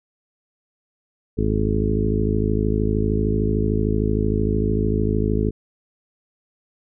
harmonic tone with a mistuned harmonic, 53.2 Hz, G#1, 42 cents sharp, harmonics 1 / 2 / 3 / 4 / 5 / 6 / 7 / 8, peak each -23 / -24 / -28 / -25 / -28 / -29 / -29 / -26 dBFS, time 1.37-5.51 s, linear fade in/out 20 ms, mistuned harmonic 1, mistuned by +24 cents, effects none

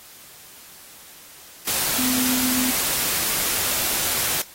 sine tone in noise, 254.5 Hz, C4, 48 cents flat, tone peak -24 dBFS, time 1.98-2.71 s, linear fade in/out 5 ms, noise white, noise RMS -23 dBFS, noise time 1.67-4.42 s, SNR -4 dB, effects white hiss -45 dBFS RMS until 4.54 s + AAC 48 kbps

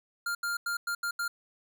square tone bursts at uneven times, 1400 Hz, F6, 4 cents sharp, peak -30 dBFS, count 6, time 0.26-0.35 / 0.43-0.57 / 0.66-0.77 / 0.87-0.95 / 1.03-1.11 / 1.19-1.28 s, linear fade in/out 5 ms, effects none

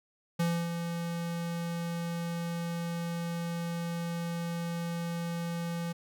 square tone with ADSR envelope, 169.7 Hz, F3, 49 cents flat, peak -26 dBFS, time 0.39-5.93 s, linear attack 10 ms, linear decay 280 ms, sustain -7 dB, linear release 14 ms, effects none

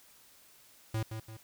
square tone with echo, 110.5 Hz, A2, 8 cents sharp, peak -31 dBFS, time 0.94-1.03 s, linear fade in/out 5 ms, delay 170 ms, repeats 2, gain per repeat -7 dB, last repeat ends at 1.37 s, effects white hiss -60 dBFS RMS until 1.43 s

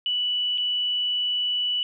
sine tone with dropouts, 2960 Hz, F#7, in tune, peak -22 dBFS, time 0.06-1.83 s, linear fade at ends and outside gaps 1 ms, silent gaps 0.576-0.581 s, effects none

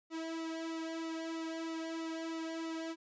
sawtooth tone with flanger, 325.6 Hz, E4, 21 cents flat, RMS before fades -40 dBFS, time 0.1-2.96 s, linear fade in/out 50 ms, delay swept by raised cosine 1.2 to 2.3 ms, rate 3.1 Hz, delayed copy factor -0.85, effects resampled to 16000 Hz

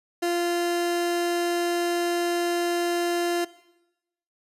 30% pulse tone, 346.5 Hz, F4, 14 cents flat, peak -20 dBFS, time 0.22-3.45 s, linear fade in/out 10 ms, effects noise-tail reverb RT60 0.9 s tail -18 dB re dry + resampled to 32000 Hz

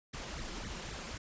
pink noise with flanger, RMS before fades -42 dBFS, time 0.13-1.18 s, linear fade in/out 10 ms, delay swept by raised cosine 0.5 to 5.9 ms, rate 3.8 Hz, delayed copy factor +1, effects resampled to 16000 Hz

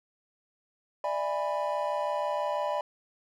triangle chord, E dominant seventh, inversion third, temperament just, 593.3 / 659.3 / 824.1 / 988.9 Hz, D5 / E5 / G#5 / B5, +18 / 0 / -14 / +2 cents, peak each -29 / -35 / -33 / -31 dBFS, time 1.04-2.81 s, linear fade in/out 2 ms, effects none

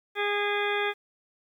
harmonic tone with a mistuned harmonic, 410.3 Hz, G#4, 21 cents flat, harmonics 1 / 2 / 3 / 4 / 5 / 6 / 8 / 9, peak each -29 / -33 / -35 / -32 / -33 / -35 / -39 / -40 dBFS, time 0.15-0.94 s, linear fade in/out 50 ms, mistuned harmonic 9, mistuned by -70 cents, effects 10-bit

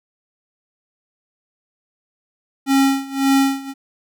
square tone with tremolo, 272.1 Hz, C#4, 32 cents flat, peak -12 dBFS, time 2.66-3.74 s, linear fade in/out 50 ms, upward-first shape sine, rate 1.8 Hz, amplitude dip 90%, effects none

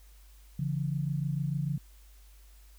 sine tone pair together, 141.35 / 168.1 Hz, C#3 / E3, +34 / +34 cents, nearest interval minor third, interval 300 cents, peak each -30 / -33 dBFS, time 0.59-1.78 s, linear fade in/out 5 ms, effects added 50 Hz sine -52 dBFS peak until 2.78 s + white hiss -63 dBFS RMS until 2.78 s

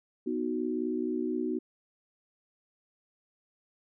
sine chord, B major, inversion none, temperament equal, 246.9 / 311.1 / 370 Hz, B3 / D#4 / F#4, 0 / 0 / 0 cents, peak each -33 dBFS, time 0.26-1.59 s, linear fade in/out 10 ms, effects none

